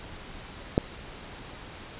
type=click; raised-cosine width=2 ms; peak=-7 dBFS; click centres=0.779 s; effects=pink hiss -43 dBFS RMS until 1.99 s + resampled to 8000 Hz